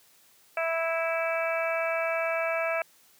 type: harmonic tone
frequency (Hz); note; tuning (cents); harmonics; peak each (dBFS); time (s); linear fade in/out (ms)
328.9; E4; -4; 2 / 3 / 4 / 5 / 6 / 7 / 8; -28 / -40 / -34 / -36 / -45 / -33 / -37; 0.57-2.82; 2
effects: white hiss -60 dBFS RMS until 3.19 s + high-pass 100 Hz 12 dB/octave